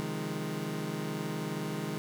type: chord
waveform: 25% pulse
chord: F minor seventh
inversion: second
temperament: equal with one note detuned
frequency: 133.25 / 155.56 / 174.61 / 207.7 Hz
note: C3 / Eb3 / F3 / Ab3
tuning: +32 / 0 / 0 / 0 cents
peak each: -39 / -33 / -38 / -34 dBFS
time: 0-1.98 s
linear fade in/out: 0 ms
effects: none

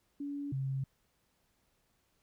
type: tone pair in turn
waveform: sine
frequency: 284.9 / 134.61 Hz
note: C#4 / C3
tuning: +48 / +50 cents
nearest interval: octave + minor second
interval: 1298 cents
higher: first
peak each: -36 / -32 dBFS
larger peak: second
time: 0.2-0.52 / 0.52-0.84 s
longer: neither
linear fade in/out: 5 ms
effects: pink hiss -75 dBFS RMS until 2.22 s

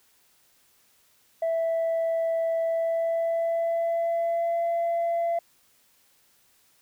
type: tone with pitch glide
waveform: sine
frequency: 659.3 to 678.6 Hz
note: E5 to F5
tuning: 0 to -50 cents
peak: -21 dBFS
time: 1.42-5.39 s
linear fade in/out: 5 ms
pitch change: +50 cents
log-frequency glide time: 2.63-4.64 s
effects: tanh soft clip ceiling -21 dBFS + white hiss -63 dBFS RMS until 6.81 s

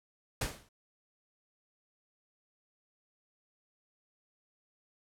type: noise with exponential decay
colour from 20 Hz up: pink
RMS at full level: -30 dBFS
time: 0.41-0.69 s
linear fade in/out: 5 ms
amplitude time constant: 60 ms
effects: low-pass 12000 Hz 12 dB/octave

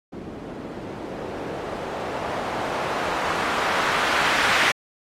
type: noise with low-pass filter sweep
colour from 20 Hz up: blue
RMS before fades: -26 dBFS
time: 0.12-4.72 s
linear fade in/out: 10 ms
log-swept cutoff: 280 to 1800 Hz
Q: 1.1
effects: AAC 48 kbps

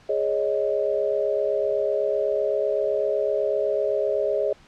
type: chord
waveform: sine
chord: Ab suspended fourth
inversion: none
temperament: equal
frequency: 415.3 / 554.4 / 622.3 Hz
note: Ab4 / Db5 / Eb5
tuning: 0 / 0 / 0 cents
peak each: -25 dBFS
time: 0.09-4.53 s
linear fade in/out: 5 ms
effects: pink hiss -53 dBFS RMS until 4.67 s + low-pass 5000 Hz 12 dB/octave

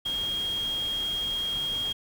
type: tone in noise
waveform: sine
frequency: 3251 Hz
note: G#7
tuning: 38 cents flat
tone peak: -27 dBFS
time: 0.05-1.93 s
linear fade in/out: 10 ms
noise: pink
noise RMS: -41 dBFS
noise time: 0.05-1.93 s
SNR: +11 dB
effects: none

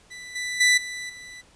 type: tone with level steps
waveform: sawtooth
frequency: 1984 Hz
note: B6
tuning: 7 cents sharp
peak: -34 / -24 / -12 / -28 / -36 dBFS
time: 0.1-1.42 s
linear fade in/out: 20 ms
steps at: 0.35 / 0.6 / 0.77 / 1.09 s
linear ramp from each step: 10 ms
effects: pink hiss -56 dBFS RMS until 1.55 s + resampled to 22050 Hz

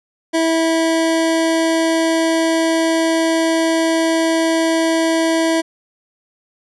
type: tone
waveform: 25% pulse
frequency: 326.4 Hz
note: E4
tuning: 17 cents flat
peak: -10 dBFS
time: 0.33-5.62 s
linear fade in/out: 20 ms
effects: resampled to 24000 Hz

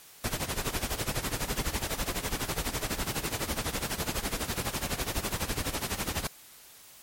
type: noise with tremolo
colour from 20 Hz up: pink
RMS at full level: -29 dBFS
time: 0.24-6.27 s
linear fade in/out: 2 ms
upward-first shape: sine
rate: 12 Hz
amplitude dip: 80%
effects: white hiss -52 dBFS RMS until 7.02 s + MP3 64 kbps

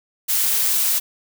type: noise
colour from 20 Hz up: blue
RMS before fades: -19 dBFS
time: 0.28-1 s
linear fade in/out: 20 ms
effects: none

